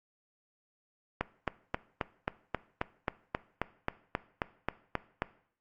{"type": "click train", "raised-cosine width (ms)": 0.5, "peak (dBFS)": -14, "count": 16, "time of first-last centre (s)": [1.21, 5.221], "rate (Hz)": 3.74, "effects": ["noise-tail reverb RT60 0.6 s tail -18 dB re dry", "Opus 48 kbps"]}